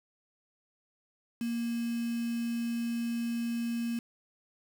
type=tone with quantisation; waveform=sine; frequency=233.9 Hz; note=A#3; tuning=6 cents sharp; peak=-30 dBFS; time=1.41-3.99 s; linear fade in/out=2 ms; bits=7; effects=none